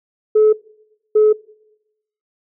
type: tone pair in turn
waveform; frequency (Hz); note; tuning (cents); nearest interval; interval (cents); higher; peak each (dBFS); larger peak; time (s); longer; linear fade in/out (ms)
sine; 430 / 427.8; A4 / A4; -40 / -49; unison; 9; first; -7; neither; 0.35-0.53 / 1.15-1.33; neither; 10
effects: noise-tail reverb RT60 0.9 s tail -23 dB re dry + tanh soft clip ceiling -5 dBFS